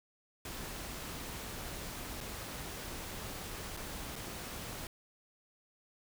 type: noise with dropouts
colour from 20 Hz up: pink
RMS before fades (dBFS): -43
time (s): 0.45-4.87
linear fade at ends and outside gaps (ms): 2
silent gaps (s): 2.206-2.21 / 3.767-3.771 / 4.157-4.161
effects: none